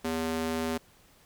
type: tone with high-pass filter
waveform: square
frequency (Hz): 81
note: E2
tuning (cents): -30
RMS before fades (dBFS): -31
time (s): 0.04-0.78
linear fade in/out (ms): 10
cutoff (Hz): 270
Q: 1.3
effects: pink hiss -60 dBFS RMS until 1.25 s